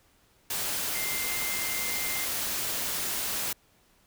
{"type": "tone in noise", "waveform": "sine", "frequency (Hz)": 2093, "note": "C7", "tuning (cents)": 0, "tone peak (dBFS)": -35, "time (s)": [0.95, 2.25], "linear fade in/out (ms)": 5, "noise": "white", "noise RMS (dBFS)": -31, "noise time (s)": [0.5, 3.53], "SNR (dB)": -7, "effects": ["pink hiss -64 dBFS RMS until 4.06 s"]}